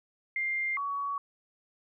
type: tone pair in turn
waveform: sine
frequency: 2100 / 1126 Hz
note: C7 / C#6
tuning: +6 / +27 cents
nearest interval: major seventh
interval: 1079 cents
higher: first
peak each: -28 / -30 dBFS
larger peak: first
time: 0.36-0.77 / 0.77-1.18 s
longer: neither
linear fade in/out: 2 ms
effects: none